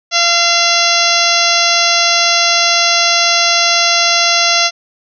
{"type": "harmonic tone with a mistuned harmonic", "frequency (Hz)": 686, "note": "F5", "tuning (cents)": -31, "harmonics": [1, 2, 3, 4, 5, 6, 7, 8, 9], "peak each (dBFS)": [-18, -18, -18, -18, -18, -18, -18, -18, -18], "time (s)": [0.11, 4.71], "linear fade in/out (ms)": 50, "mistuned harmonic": 5, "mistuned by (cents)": -21, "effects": []}